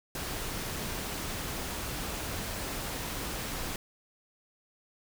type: noise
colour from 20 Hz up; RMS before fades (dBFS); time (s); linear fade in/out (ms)
pink; -36; 0.15-3.76; 2
effects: none